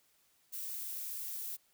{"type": "noise", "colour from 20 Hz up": "violet", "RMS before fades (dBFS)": -41, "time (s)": [0.52, 1.57], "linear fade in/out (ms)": 20, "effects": ["white hiss -71 dBFS RMS until 1.73 s"]}